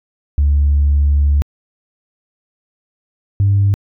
sine tone pair in turn, 71.8 / 99.65 Hz, D2 / G2, -39 / +29 cents, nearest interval tritone, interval 568 cents, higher second, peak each -8 dBFS, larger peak neither, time 0.38-1.42 / 3.4-3.74 s, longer first, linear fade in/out 0 ms, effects tanh soft clip ceiling -6 dBFS

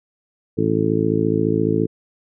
harmonic tone, 54.5 Hz, A1, 16 cents flat, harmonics 2 / 3 / 4 / 5 / 6 / 7 / 8, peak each -25 / -23 / -26 / -23 / -22 / -27 / -22 dBFS, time 0.57-1.87 s, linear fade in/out 20 ms, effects none

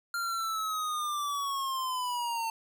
square linear sweep, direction down, 1396.9 to 899 Hz, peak -31 dBFS, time 0.14-2.5 s, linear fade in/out 2 ms, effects none

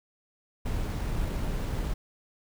brown noise with sample-and-hold, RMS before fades -30 dBFS, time 0.65-1.94 s, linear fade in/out 10 ms, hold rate 11025 Hz, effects none

